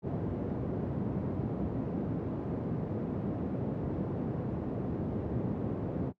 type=band-pass noise; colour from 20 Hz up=pink; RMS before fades=-34 dBFS; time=0.02-6.13 s; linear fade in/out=50 ms; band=110 to 380 Hz; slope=12 dB/octave; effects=noise-tail reverb RT60 0.1 s tail -19 dB re dry + high-pass 60 Hz 12 dB/octave